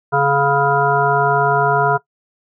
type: harmonic tone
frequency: 140.6 Hz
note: C#3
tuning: 25 cents sharp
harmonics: 1 / 3 / 5 / 7 / 9 / 10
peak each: -21 / -19 / -18 / -19 / -24 / -20 dBFS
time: 0.12-1.98 s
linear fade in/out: 20 ms
effects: noise-tail reverb RT60 0.1 s tail -18 dB re dry